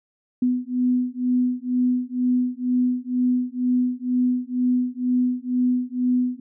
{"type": "beating tone pair", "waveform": "sine", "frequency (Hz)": [248.5, 250.6], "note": ["B3", "B3"], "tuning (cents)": [11, 25], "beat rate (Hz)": 2.1, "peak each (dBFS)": -22, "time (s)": [0.42, 6.4], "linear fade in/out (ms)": 5, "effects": []}